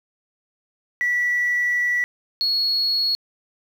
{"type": "tone pair in turn", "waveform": "sine", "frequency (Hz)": [1952, 4337], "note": ["B6", "C#8"], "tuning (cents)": [-21, -39], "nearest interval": "octave + major second", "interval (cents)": 1382, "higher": "second", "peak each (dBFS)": [-17, -17], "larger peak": "neither", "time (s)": [[1.01, 2.04], [2.41, 3.15]], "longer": "first", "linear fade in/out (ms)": 0, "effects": ["tanh soft clip ceiling -14 dBFS", "8-bit"]}